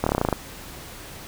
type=slowing click train; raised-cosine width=1 ms; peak=-6 dBFS; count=10; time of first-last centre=0.04-0.327 s; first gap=25 ms; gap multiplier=1.06; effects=pink hiss -40 dBFS RMS until 1.27 s